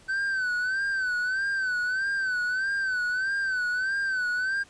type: tone with vibrato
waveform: triangle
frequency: 1529 Hz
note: G6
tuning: 44 cents flat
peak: -23 dBFS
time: 0.08-4.64 s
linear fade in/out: 20 ms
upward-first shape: sine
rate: 1.6 Hz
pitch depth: 80 cents each way
effects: pink hiss -55 dBFS RMS until 4.69 s + resampled to 22050 Hz